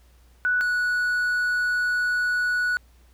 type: tone pair in turn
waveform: sine / triangle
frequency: 1480 / 1470.6 Hz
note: F#6 / F#6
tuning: 0 / -11 cents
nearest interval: unison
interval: 11 cents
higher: first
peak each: -19 dBFS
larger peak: neither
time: 0.45-0.61 / 0.61-2.77 s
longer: second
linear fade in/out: 0 ms
effects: added 60 Hz sine -52 dBFS peak until 3.13 s + pink hiss -62 dBFS RMS until 3.13 s